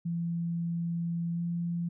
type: tone with pitch glide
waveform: sine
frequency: 169.4 to 171.27 Hz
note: E3 to F3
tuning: +48 to -33 cents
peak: -29 dBFS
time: 0.05-1.89 s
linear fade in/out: 10 ms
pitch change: +19 cents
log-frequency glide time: 1.33-1.41 s
effects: none